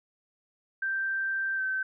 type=tone with pitch glide; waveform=sine; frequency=1568 to 1541.1 Hz; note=G6 to G6; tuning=0 to -30 cents; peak=-27 dBFS; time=0.82-1.83 s; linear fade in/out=5 ms; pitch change=-30 cents; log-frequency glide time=1.56-1.61 s; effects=none